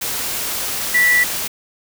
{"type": "tone in noise", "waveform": "sine", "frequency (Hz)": 1960, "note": "B6", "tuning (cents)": -14, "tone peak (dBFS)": -11, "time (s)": [0.94, 1.24], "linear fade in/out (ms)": 10, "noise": "white", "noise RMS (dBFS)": -23, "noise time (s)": [0.01, 1.48], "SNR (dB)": 9, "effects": []}